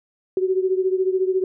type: beating tone pair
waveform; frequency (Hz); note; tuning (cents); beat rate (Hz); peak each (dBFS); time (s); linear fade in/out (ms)
sine; 372.4 / 386.4; F#4 / G4; +11 / -25; 14; -19 / -23; 0.37-1.44; 2
effects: none